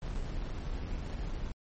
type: noise with sample-and-hold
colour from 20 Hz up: brown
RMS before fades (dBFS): -36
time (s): 0.02-1.52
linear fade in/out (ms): 2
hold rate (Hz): 2450
effects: MP3 32 kbps